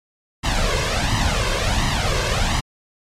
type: noise with flanger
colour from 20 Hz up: pink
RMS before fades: -19 dBFS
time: 0.43-2.61 s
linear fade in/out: 20 ms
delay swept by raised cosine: 1 to 1.92 ms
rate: 1.4 Hz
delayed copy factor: +0.75
effects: low-pass 6000 Hz 12 dB/octave + MP3 64 kbps